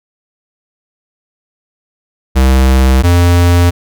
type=tone pair in turn; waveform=square; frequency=65.41 / 87.31 Hz; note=C2 / F2; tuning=0 / 0 cents; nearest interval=perfect fourth; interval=500 cents; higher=second; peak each=-6 dBFS; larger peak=neither; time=2.35-3.03 / 3.03-3.71 s; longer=neither; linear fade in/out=20 ms; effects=none